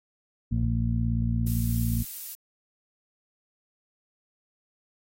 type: harmonic tone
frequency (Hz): 57.5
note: A#1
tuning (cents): -23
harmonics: 1 / 2 / 3 / 4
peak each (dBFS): -28 / -26 / -35 / -30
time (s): 0.51-2.03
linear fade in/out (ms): 10
type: noise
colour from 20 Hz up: violet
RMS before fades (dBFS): -36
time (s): 1.46-2.35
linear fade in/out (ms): 10
effects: AAC 48 kbps